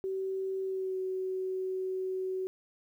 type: tone with pitch glide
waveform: sine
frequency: 382.4 to 375.2 Hz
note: G4 to F#4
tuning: -43 to +24 cents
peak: -31 dBFS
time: 0.04-2.47 s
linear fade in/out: 0 ms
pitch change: -33 cents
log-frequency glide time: 0.62-0.98 s
effects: 11-bit